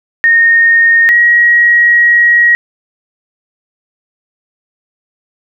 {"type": "tone pair in turn", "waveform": "sine", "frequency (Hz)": [1845, 1898], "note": ["A#6", "A#6"], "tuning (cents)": [-18, 31], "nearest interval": "unison", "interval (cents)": 49, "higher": "second", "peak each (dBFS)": -4, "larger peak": "neither", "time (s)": [[0.24, 1.09], [1.09, 2.55]], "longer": "second", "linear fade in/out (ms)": 0, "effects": []}